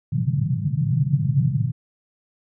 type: band-pass noise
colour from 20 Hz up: pink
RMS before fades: -21 dBFS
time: 0.12-1.72 s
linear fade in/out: 10 ms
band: 120 to 160 Hz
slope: 48 dB/octave
effects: none